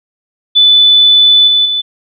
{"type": "tone with level steps", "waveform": "sine", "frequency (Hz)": 3492, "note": "A7", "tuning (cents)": -14, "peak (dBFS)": [-3, -6, -11], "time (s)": [0.55, 1.82], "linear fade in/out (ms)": 20, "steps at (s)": [1.47, 1.65], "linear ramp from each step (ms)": 10, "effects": []}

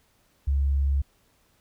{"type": "tone", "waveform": "sine", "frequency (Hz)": 69.3, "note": "C#2", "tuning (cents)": 0, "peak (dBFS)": -20, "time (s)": [0.47, 1.02], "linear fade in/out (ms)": 10, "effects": ["pink hiss -65 dBFS RMS until 1.6 s"]}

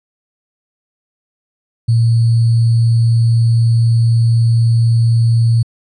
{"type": "tone with sample-and-hold", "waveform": "sine", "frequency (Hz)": 115.5, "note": "A#2", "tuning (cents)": -16, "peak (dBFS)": -8, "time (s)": [1.88, 5.63], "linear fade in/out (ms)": 10, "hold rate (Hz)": 4410, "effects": ["resampled to 22050 Hz"]}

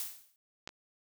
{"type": "noise with exponential decay", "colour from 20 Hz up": "blue", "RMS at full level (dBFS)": -35, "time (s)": [0, 0.36], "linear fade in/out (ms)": 1, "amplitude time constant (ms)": 78}
{"type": "clicks", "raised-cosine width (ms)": 0.2, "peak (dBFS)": [-22, -32], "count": 2, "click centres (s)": [0.675, 0.691]}
{"effects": []}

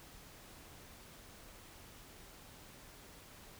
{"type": "silence", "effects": ["pink hiss -56 dBFS RMS until 3.59 s"]}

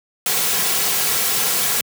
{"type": "noise with comb filter", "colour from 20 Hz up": "white", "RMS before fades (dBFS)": -19, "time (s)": [0.26, 1.81], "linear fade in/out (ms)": 2, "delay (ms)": 3.3, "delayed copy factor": -0.55, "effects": ["high-pass 150 Hz 12 dB/octave"]}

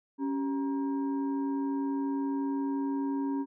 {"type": "tone with frequency modulation", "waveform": "sine", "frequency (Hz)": 277.2, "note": "C#4", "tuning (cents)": 0, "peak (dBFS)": -28, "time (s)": [0.18, 3.46], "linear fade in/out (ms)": 50, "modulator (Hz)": 666, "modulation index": 0.51, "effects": []}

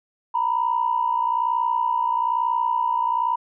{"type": "tone pair together", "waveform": "sine", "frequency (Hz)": [926.7, 987.8], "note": ["A#5", "B5"], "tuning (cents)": [-10, 0], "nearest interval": "minor second", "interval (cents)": 110, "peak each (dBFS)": [-22, -21], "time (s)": [0.34, 3.36], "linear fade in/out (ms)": 10, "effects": ["tanh soft clip ceiling -11 dBFS"]}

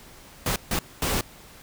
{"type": "noise bursts at uneven times", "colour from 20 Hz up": "pink", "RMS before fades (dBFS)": -25, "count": 3, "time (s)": [[0.46, 0.56], [0.71, 0.79], [1.02, 1.21]], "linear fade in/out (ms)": 2, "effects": ["pink hiss -48 dBFS RMS until 1.62 s"]}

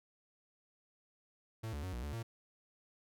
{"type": "tone with pitch steps", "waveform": "45% pulse", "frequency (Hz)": [112, 72.6, 92.3, 60.1, 73.1, 114.9], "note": ["A2", "D2", "F#2", "B1", "D2", "A#2"], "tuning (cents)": [31, -19, -4, -46, -7, -25], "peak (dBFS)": -39, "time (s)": [1.63, 2.23], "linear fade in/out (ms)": 10, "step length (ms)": 100, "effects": []}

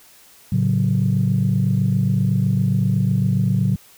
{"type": "chord", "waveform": "sine", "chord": "F# minor", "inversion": "first", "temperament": "just", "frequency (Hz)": [111, 138.75, 185], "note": ["A2", "C#3", "F#3"], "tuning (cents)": [16, 2, 0], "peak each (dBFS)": -19, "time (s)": [0.52, 3.76], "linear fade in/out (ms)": 5, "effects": ["tanh soft clip ceiling -8 dBFS", "white hiss -49 dBFS RMS until 3.97 s"]}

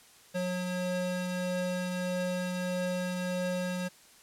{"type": "tone pair together", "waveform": "square", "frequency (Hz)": [181.3, 542.3], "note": ["F#3", "C#5"], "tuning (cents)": [-35, -38], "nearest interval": "octave + perfect fifth", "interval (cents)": 1897, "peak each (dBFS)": [-33, -35], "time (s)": [0.34, 3.89], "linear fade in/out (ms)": 20, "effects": ["white hiss -57 dBFS RMS until 4.22 s", "low-pass 11000 Hz 12 dB/octave"]}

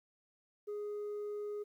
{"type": "tone", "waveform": "sine", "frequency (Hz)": 415.3, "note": "G#4", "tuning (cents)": 0, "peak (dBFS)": -35, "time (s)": [0.67, 1.64], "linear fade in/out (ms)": 20, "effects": ["tanh soft clip ceiling -37 dBFS", "12-bit"]}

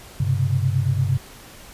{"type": "tone cluster", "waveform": "sine", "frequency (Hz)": [97.7, 127.8, 136.4], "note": ["G2", "C3", "C#3"], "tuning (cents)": [-5, -40, -28], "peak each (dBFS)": -22, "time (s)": [0.2, 1.18], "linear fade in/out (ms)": 5, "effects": ["pink hiss -43 dBFS RMS until 1.73 s", "resampled to 32000 Hz"]}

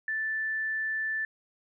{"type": "tone", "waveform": "sine", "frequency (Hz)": 1760, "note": "A6", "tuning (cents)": 0, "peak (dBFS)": -28, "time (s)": [0.08, 1.25], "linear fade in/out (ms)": 2, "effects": []}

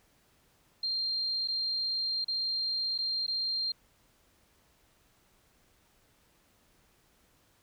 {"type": "tone with dropouts", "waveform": "sine", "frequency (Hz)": 4186, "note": "C8", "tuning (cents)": 0, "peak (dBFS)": -29, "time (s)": [0.83, 3.72], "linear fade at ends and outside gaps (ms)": 5, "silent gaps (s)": [[1.476, 1.483], [2.245, 2.281], [2.979, 2.986], [3.266, 3.279]], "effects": ["pink hiss -67 dBFS RMS until 7.62 s"]}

